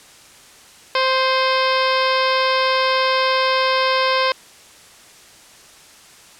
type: harmonic tone with a mistuned harmonic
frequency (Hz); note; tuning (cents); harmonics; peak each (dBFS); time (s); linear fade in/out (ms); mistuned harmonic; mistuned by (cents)
523.3; C5; 0; 1 / 2 / 3 / 4 / 5 / 6 / 7 / 8 / 9 / 10; -20 / -19 / -25 / -26 / -27 / -28 / -29 / -30 / -30 / -30; 0.95-4.32; 2; 5; -43
effects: white hiss -45 dBFS RMS until 6.39 s + low-pass 9000 Hz 12 dB/octave